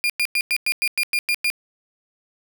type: tone bursts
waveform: 35% pulse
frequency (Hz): 2412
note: D7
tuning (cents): +46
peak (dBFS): -16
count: 10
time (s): 0.04-1.501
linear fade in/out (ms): 0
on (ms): 57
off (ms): 99
effects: none